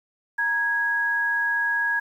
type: tone pair together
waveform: sine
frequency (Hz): 935 / 1655.9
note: A#5 / G#6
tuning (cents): +5 / -6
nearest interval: minor seventh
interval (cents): 989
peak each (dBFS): -30 / -21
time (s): 0.38-2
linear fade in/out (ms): 10
effects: 9-bit